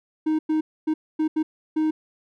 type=tone bursts at uneven times; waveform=triangle; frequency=311.9 Hz; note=D#4; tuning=4 cents sharp; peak=-17 dBFS; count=6; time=0.26-0.39 / 0.49-0.61 / 0.87-0.94 / 1.19-1.28 / 1.36-1.43 / 1.76-1.91 s; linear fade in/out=10 ms; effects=none